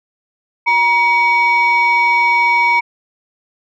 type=tone pair together; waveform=sine; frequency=949 / 2257 Hz; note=A#5 / C#7; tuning=+31 / +31 cents; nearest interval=octave + minor third; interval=1500 cents; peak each=-11 dBFS; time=0.66-2.81 s; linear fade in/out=20 ms; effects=tanh soft clip ceiling -6 dBFS